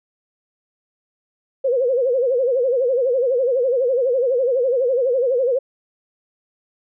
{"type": "tone with vibrato", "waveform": "sine", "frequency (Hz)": 507, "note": "B4", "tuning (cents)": 45, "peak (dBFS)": -15, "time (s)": [1.64, 5.59], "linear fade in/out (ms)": 10, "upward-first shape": "sine", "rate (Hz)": 12, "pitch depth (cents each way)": 130, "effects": []}